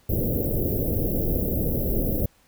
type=band-stop noise; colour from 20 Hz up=pink; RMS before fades=-24 dBFS; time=0.09-2.26 s; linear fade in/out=5 ms; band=580 to 13000 Hz; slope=48 dB/octave; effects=pink hiss -60 dBFS RMS until 2.47 s